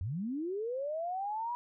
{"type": "linear sweep", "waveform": "sine", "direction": "up", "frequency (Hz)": [79.8, 979], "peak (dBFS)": -33, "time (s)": [0.01, 1.55], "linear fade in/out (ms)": 0, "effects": []}